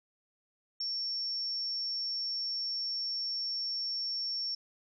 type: tone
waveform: sine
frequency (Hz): 5460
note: F8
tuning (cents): -40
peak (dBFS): -32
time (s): 0.8-4.55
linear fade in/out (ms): 5
effects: none